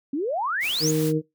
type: exponential sweep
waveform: sine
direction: up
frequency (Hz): 261.6 to 7040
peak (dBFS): -23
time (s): 0.13-0.91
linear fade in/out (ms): 5
type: noise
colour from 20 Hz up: white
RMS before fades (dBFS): -35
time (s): 0.6-1.13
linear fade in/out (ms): 50
type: harmonic tone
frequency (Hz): 155.8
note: D#3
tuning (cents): +3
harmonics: 1 / 2 / 3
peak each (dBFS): -24 / -24 / -24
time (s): 0.8-1.22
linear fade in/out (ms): 50
effects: noise-tail reverb RT60 0.2 s tail -23 dB re dry